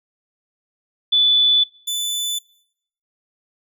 sine / sawtooth tone pair in turn, 3478 / 3497 Hz, A7 / A7, -21 / -11 cents, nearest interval unison, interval 10 cents, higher second, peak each -12 / -18 dBFS, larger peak first, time 1.12-1.64 / 1.87-2.39 s, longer neither, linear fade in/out 10 ms, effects noise-tail reverb RT60 0.7 s tail -23 dB re dry

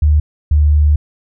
sine tone pair in turn, 75.2 / 74.55 Hz, D2 / D2, +42 / +27 cents, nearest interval unison, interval 15 cents, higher first, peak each -7 dBFS, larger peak neither, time 0.02-0.2 / 0.51-0.96 s, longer second, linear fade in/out 5 ms, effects none

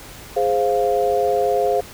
sine chord, F minor, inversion first, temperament equal, 415.3 / 523.3 / 698.5 Hz, Ab4 / C5 / F5, 0 / 0 / 0 cents, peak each -20 dBFS, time 0.36-1.81 s, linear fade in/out 10 ms, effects pink hiss -39 dBFS RMS until 1.93 s

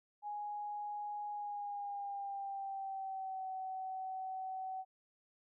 sine tone with pitch glide, 830 to 756.7 Hz, G#5 to F#5, -1 to +39 cents, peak -39 dBFS, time 0.22-4.85 s, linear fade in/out 50 ms, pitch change -160 cents, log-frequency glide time 1.31-3.47 s, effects none

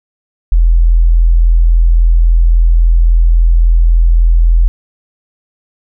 sine tone, 41.82 Hz, E1, 26 cents sharp, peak -4 dBFS, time 0.52-4.68 s, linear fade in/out 0 ms, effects none

